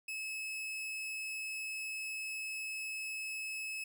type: tone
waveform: 40% pulse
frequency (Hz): 2588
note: E7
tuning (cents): -32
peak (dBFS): -37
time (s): 0.08-3.84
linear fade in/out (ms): 5
effects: none